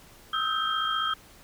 sine tone cluster, 1269 / 1324 / 1565 / 3204 Hz, D#6 / E6 / G6 / G7, +34 / +7 / -3 / +37 cents, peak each -29 / -31 / -34 / -30 dBFS, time 0.33-1.14 s, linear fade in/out 5 ms, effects pink hiss -53 dBFS RMS until 1.43 s

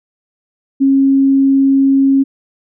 sine tone, 271.9 Hz, C#4, 33 cents flat, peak -7 dBFS, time 0.8-2.24 s, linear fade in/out 20 ms, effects none

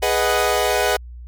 sawtooth chord, G# minor seventh, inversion none, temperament equal, 415.3 / 493.9 / 622.3 / 740 Hz, G#4 / B4 / D#5 / F#5, 0 / 0 / 0 / 0 cents, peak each -18 dBFS, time 0.02-0.97 s, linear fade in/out 10 ms, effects added 60 Hz sine -33 dBFS peak until 1.27 s + MP3 96 kbps

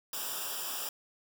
white noise with comb filter, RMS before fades -37 dBFS, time 0.13-0.89 s, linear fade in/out 2 ms, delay 0.47 ms, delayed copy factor -0.95, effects none

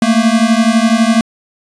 square beating tone pair, 220.6 / 232.6 Hz, A3 / A#3, +5 / -4 cents, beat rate 12 Hz, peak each -12 dBFS, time 0.02-1.21 s, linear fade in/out 2 ms, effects resampled to 22050 Hz

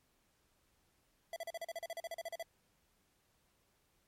square tone bursts, 666 Hz, E5, 18 cents sharp, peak -40 dBFS, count 16, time 1.33-2.427 s, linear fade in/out 2 ms, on 32 ms, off 39 ms, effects pink hiss -75 dBFS RMS until 4.07 s + MP3 64 kbps

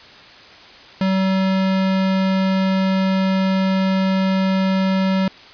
square tone, 190.4 Hz, F#3, 50 cents sharp, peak -16 dBFS, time 1.01-5.28 s, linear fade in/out 2 ms, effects white hiss -42 dBFS RMS until 5.53 s + resampled to 11025 Hz

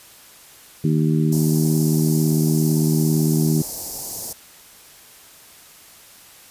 harmonic tone, 77.78 Hz, D#2, in tune, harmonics 2 / 3 / 4 / 5, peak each -17 / -22 / -24 / -28 dBFS, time 0.84-3.62 s, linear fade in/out 5 ms
white band-stop noise, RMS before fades -29 dBFS, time 1.32-4.33 s, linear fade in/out 5 ms, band 890 to 4700 Hz, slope 48 dB/octave
effects white hiss -46 dBFS RMS until 6.5 s + resampled to 32000 Hz

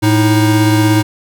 square tone pair together, 110 / 313.3 Hz, A2 / D#4, 0 / +12 cents, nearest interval octave + tritone, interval 1812 cents, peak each -12 dBFS, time 0.02-1.03 s, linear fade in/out 20 ms, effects none

